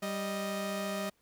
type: tone pair together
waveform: sawtooth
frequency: 196 / 622.3 Hz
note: G3 / D#5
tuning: 0 / 0 cents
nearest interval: octave + minor sixth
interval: 2000 cents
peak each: -32 / -32 dBFS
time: 0.02-1.1 s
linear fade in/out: 10 ms
effects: pink hiss -72 dBFS RMS until 1.21 s